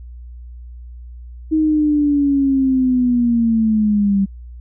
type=linear sweep; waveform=sine; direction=down; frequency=315.9 to 193.8 Hz; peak=-12 dBFS; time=1.51-4.26 s; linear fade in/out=20 ms; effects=added 60 Hz sine -32 dBFS peak until 4.6 s